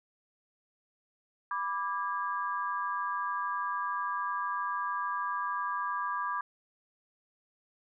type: chord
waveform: sine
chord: G# diminished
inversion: first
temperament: equal with one note detuned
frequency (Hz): 987.8 / 1174.7 / 1631.7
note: B5 / D6 / G#6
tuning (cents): 0 / 0 / -31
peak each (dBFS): -35 / -33 / -38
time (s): 1.51-6.41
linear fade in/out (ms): 2
effects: none